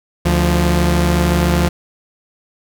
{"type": "tone pair together", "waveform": "sawtooth", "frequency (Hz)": [73.33, 174.2], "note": ["D2", "F3"], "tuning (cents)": [-2, -4], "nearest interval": "octave + minor third", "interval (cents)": 1498, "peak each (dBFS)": -11, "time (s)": [0.25, 1.69], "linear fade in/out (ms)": 10, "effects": []}